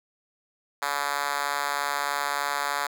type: tone with high-pass filter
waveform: 5% pulse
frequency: 143.2 Hz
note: D3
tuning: 43 cents flat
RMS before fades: -28 dBFS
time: 0.82-2.87 s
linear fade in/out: 5 ms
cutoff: 870 Hz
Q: 1.2
effects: none